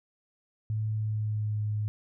sine tone with pitch glide, 108.4 to 105.8 Hz, A2 to G#2, -25 to +33 cents, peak -27 dBFS, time 0.7-1.88 s, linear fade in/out 0 ms, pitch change -42 cents, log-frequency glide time 0.9-1.61 s, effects none

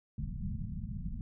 pink low-pass noise, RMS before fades -38 dBFS, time 0.18-1.21 s, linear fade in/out 2 ms, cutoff 230 Hz, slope 96 dB/octave, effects none

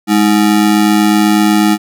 square ring-modulated tone, 261.6 Hz, C4, in tune, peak -5 dBFS, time 0.07-1.78 s, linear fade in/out 50 ms, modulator 54 Hz, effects none

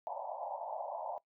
white band-pass noise, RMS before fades -41 dBFS, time 0.07-1.18 s, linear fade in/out 0 ms, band 560 to 950 Hz, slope 96 dB/octave, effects noise-tail reverb RT60 0.1 s tail -19 dB re dry

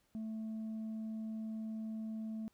sine tone, 220 Hz, A3, in tune, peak -36 dBFS, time 0.15-2.48 s, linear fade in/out 0 ms, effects tanh soft clip ceiling -38 dBFS + pink hiss -75 dBFS RMS until 2.53 s

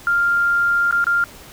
sine tone with dropouts, 1396.9 Hz, F6, in tune, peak -14 dBFS, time 0.07-1.24 s, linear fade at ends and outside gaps 1 ms, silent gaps 0.911-0.925 / 1.042-1.068 s, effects pink hiss -41 dBFS RMS until 1.52 s

